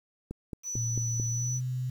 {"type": "click train", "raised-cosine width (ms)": 3, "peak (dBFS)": -23, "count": 5, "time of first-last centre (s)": [0.31, 1.199], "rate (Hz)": 4.5}
{"type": "tone", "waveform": "sine", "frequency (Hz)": 5950, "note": "F#8", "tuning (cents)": 9, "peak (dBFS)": -32, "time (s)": [0.63, 1.61], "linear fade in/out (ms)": 50}
{"type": "tone with pitch glide", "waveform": "sine", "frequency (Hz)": [116.54, 127.09], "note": ["A#2", "C3"], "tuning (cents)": [0, -50], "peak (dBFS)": -29, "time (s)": [0.76, 1.9], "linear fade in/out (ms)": 5, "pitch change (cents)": 150, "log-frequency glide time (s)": [1.29, 1.56]}
{"effects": ["9-bit"]}